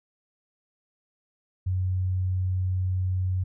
sine tone, 92.5 Hz, F#2, in tune, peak -23 dBFS, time 1.66-3.44 s, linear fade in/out 10 ms, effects none

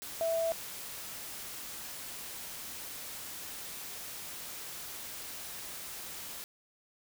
sine tone in noise, 659.3 Hz, E5, in tune, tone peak -28 dBFS, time 0.21-0.52 s, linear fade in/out 0 ms, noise white, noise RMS -43 dBFS, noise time 0.02-6.44 s, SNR +12 dB, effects none

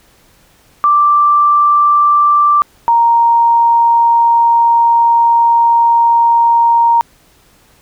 sine tone pair in turn, 1174.7 / 932.4 Hz, D6 / A#5, 0 / 0 cents, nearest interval major third, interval 400 cents, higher first, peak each -6 dBFS, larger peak neither, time 0.84-2.62 / 2.88-7.01 s, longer second, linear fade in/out 0 ms, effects pink hiss -49 dBFS RMS until 7.81 s

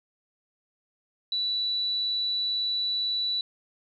sine tone, 3951 Hz, B7, in tune, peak -25 dBFS, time 1.32-3.41 s, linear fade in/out 2 ms, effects 11-bit

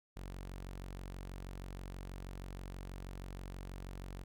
sawtooth tone, 46.25 Hz, F#1, in tune, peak -40 dBFS, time 0.16-4.24 s, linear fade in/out 10 ms, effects none

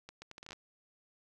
accelerating click train, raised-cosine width 0.2 ms, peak -30 dBFS, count 10, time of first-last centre 0.09-0.53 s, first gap 130 ms, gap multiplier 0.72, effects none

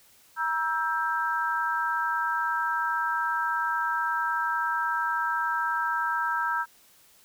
sine chord, E diminished, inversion second, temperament just, 949.3 / 1318.5 / 1582.2 Hz, Bb5 / E6 / G6, +31 / 0 / +16 cents, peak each -29 dBFS, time 0.36-6.66 s, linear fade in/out 50 ms, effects white hiss -58 dBFS RMS until 7.24 s

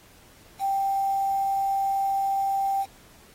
sine tone with quantisation, 784 Hz, G5, in tune, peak -22 dBFS, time 0.59-2.86 s, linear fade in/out 50 ms, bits 7, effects pink hiss -54 dBFS RMS until 3.34 s + AAC 48 kbps

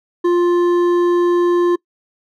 triangle tone with hard clipping, 350 Hz, F4, 4 cents sharp, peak -13 dBFS, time 0.24-1.76 s, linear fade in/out 10 ms, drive 11 dB, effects noise-tail reverb RT60 0.1 s tail -24 dB re dry

